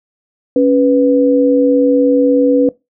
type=tone pair together; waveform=sine; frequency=277.2 / 493.7 Hz; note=C#4 / B4; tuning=0 / -1 cents; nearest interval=minor seventh; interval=999 cents; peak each=-10 dBFS; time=0.56-2.69 s; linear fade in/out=2 ms; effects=noise-tail reverb RT60 0.2 s tail -20 dB re dry